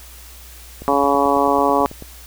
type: click train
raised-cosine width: 2 ms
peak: -20 dBFS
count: 12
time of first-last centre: 0.82-2.024 s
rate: 9.14 Hz
type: harmonic tone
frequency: 140.8 Hz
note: C#3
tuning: 27 cents sharp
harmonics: 2 / 3 / 4 / 5 / 6 / 7 / 8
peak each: -21 / -21 / -21 / -21 / -21 / -21 / -21 dBFS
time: 0.88-1.86 s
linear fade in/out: 0 ms
effects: added 60 Hz sine -40 dBFS peak until 2.26 s + white hiss -42 dBFS RMS until 2.26 s